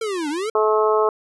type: linear two-way sweep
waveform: square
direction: down then up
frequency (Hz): 460 to 281.3 to 460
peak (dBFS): -23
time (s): 0.01-0.5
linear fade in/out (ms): 5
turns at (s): 0.29
type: harmonic tone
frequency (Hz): 215.5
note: A3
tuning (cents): -36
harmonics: 2 / 3 / 4 / 5 / 6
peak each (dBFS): -17 / -23 / -25 / -22 / -25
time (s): 0.55-1.09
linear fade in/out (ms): 2
effects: resampled to 24000 Hz